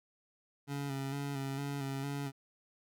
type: tone with vibrato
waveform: 25% pulse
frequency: 138.8 Hz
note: C#3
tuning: 3 cents sharp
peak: -32 dBFS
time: 0.67-2.32 s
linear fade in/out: 50 ms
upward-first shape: square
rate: 2.2 Hz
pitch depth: 31 cents each way
effects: none